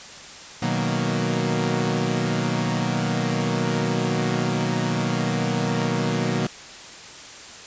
sawtooth chord, B major seventh, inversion none, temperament equal, 123.47 / 155.56 / 185 / 233.1 Hz, B2 / D#3 / F#3 / A#3, 0 / 0 / 0 / 0 cents, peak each -23 dBFS, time 0.62-6.47 s, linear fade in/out 5 ms, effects white hiss -40 dBFS RMS until 7.66 s + resampled to 16000 Hz

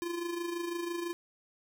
square tone with amplitude modulation, 343.8 Hz, F4, 27 cents flat, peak -32 dBFS, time 0.02-1.13 s, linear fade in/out 0 ms, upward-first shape sine, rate 26 Hz, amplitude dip 55%, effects none

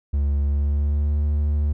triangle tone with pitch glide, 71 to 73.89 Hz, C#2 to D2, +42 to +11 cents, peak -16 dBFS, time 0.13-1.73 s, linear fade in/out 10 ms, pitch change +69 cents, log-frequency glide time 0.43-1.19 s, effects none

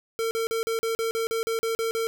square tone bursts, 453.4 Hz, A#4, 48 cents flat, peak -25 dBFS, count 12, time 0.19-2.07 s, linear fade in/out 0 ms, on 120 ms, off 40 ms, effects none

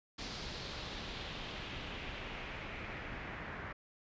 pink noise with low-pass filter sweep, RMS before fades -44 dBFS, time 0.18-3.73 s, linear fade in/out 10 ms, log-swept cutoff 4800 to 1800 Hz, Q 2.2, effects resampled to 16000 Hz

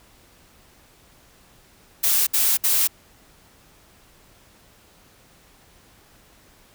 blue noise bursts, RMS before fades -19 dBFS, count 3, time 2.03-2.876 s, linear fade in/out 10 ms, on 240 ms, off 63 ms, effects pink hiss -54 dBFS RMS until 6.74 s

